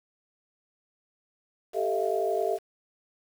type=tone cluster; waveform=sine; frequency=392.8 / 441 / 637 / 688 Hz; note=G4 / A4 / D#5 / F5; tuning=+4 / +4 / +41 / -26 cents; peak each=-30 dBFS; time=1.73-2.59 s; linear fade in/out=50 ms; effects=8-bit